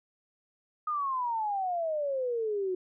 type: exponential sweep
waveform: sine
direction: down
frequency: 1248 to 361.5 Hz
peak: -28 dBFS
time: 0.87-2.75 s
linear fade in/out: 5 ms
effects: none